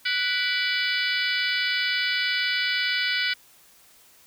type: harmonic tone with a mistuned harmonic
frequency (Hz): 493.9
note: B4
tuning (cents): 0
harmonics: 3 / 4 / 5 / 6 / 7 / 8 / 9 / 10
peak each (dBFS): -28 / -30 / -29 / -30 / -33 / -34 / -33 / -35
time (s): 0.05-3.34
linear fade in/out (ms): 10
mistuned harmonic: 5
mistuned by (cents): -110
effects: white hiss -55 dBFS RMS until 4.26 s